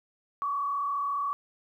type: tone with frequency modulation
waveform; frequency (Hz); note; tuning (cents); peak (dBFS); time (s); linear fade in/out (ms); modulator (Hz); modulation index
sine; 1133; C#6; +37; -27; 0.42-1.33; 0; 34.5; 0.83
effects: 11-bit